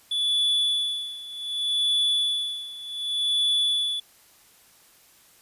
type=tone with tremolo; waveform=triangle; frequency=3445 Hz; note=A7; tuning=37 cents flat; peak=-18 dBFS; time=0.11-4 s; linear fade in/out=5 ms; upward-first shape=sine; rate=0.66 Hz; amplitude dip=85%; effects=white hiss -56 dBFS RMS until 5.41 s + resampled to 32000 Hz